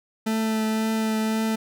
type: tone with vibrato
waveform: 40% pulse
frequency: 220 Hz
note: A3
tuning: in tune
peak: -21 dBFS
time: 0.26-1.56 s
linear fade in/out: 10 ms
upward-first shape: triangle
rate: 1.9 Hz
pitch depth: 13 cents each way
effects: none